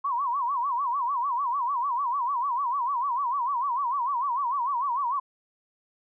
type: tone with vibrato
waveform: sine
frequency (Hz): 1040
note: C6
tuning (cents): -11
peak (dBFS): -24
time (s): 0.04-5.2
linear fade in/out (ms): 10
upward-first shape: sine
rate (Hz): 6.7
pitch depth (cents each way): 180
effects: none